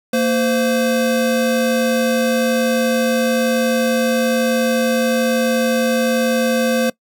square tone pair together, 230 / 516.3 Hz, A#3 / C5, -23 / -23 cents, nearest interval octave + major second, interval 1400 cents, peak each -18 / -18 dBFS, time 0.13-6.9 s, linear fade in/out 5 ms, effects noise-tail reverb RT60 0.1 s tail -22 dB re dry

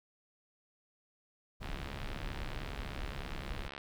brown noise, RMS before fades -41 dBFS, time 1.6-3.69 s, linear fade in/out 20 ms
click train, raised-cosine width 0.3 ms, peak -27 dBFS, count 151, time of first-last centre 1.63-3.779 s, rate 69.8 Hz
effects none

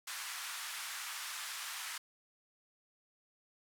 pink band-pass noise, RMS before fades -43 dBFS, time 0.07-1.98 s, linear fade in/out 5 ms, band 1100 to 13000 Hz, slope 24 dB/octave, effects none

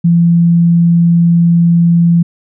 sine tone, 170 Hz, F3, 46 cents flat, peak -5 dBFS, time 0.04-2.23 s, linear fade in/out 10 ms, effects none

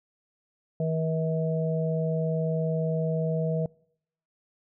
harmonic tone, 160.5 Hz, E3, 46 cents flat, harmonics 1 / 3 / 4, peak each -26 / -31 / -32 dBFS, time 0.8-3.66 s, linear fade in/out 2 ms, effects noise-tail reverb RT60 0.7 s tail -25 dB re dry

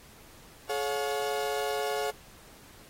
35% pulse tone cluster, 426.4 / 555 / 716 Hz, G#4 / C#5 / F5, +46 / +2 / +43 cents, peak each -30 / -33 / -32 dBFS, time 0.69-2.11 s, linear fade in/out 10 ms, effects pink hiss -54 dBFS RMS until 2.89 s + AAC 48 kbps

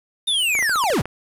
square linear sweep, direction down, 3685 to 60.8 Hz, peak -18 dBFS, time 0.27-1.02 s, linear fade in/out 10 ms
clicks, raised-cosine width 0.5 ms, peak -16 dBFS, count 10, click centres 0.552 / 0.59 / 0.626 / 0.695 / 0.758 / 0.839 / 0.902 / 0.934 / 0.982 / 1.056 s
effects resampled to 32000 Hz + 7-bit

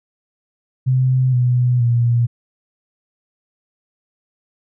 sine tone with pitch steps, 129.1 / 123.91 / 118.93 Hz, C3 / B2 / A#2, -23 / +6 / +35 cents, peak -12 dBFS, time 0.86-2.27 s, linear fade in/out 20 ms, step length 470 ms, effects none

